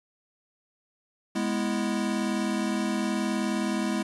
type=chord; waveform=square; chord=E major; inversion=first; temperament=equal; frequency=207.7 / 246.9 / 329.6 Hz; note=G#3 / B3 / E4; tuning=0 / 0 / 0 cents; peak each=-29 / -32 / -32 dBFS; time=1.35-4.03 s; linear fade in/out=10 ms; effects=resampled to 24000 Hz + 8-bit